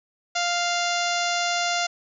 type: harmonic tone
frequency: 698 Hz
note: F5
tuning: 1 cent flat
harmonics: 1 / 2 / 3 / 4 / 5 / 6 / 7 / 8 / 9 / 10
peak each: -26 / -29 / -31 / -32 / -33 / -34 / -34 / -35 / -36 / -36 dBFS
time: 0.35-1.87 s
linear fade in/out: 10 ms
effects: none